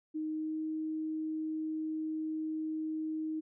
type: tone with pitch glide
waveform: sine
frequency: 311.1 to 313.8 Hz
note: D#4 to D#4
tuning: 0 to +15 cents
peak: -33 dBFS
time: 0.14-3.41 s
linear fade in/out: 20 ms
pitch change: +15 cents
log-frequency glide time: 0.29-0.6 s
effects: none